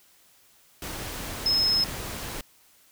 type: tone in noise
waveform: sine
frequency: 5170 Hz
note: E8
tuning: 34 cents flat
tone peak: -20 dBFS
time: 1.46-1.84 s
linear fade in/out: 2 ms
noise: pink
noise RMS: -35 dBFS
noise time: 0.82-2.41 s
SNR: +12 dB
effects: white hiss -59 dBFS RMS until 2.91 s